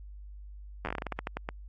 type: slowing click train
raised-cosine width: 0.5 ms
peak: -18 dBFS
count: 15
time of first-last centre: 0.85-1.489 s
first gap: 10 ms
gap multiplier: 1.21
effects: added 50 Hz sine -43 dBFS peak until 1.68 s + AAC 32 kbps